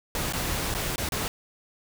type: noise with dropouts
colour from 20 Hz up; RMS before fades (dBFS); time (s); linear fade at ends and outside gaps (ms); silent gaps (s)
pink; -29; 0.15-1.28; 1; 0.325-0.334 / 0.741-0.748 / 0.959-0.98 / 1.089-1.121
effects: none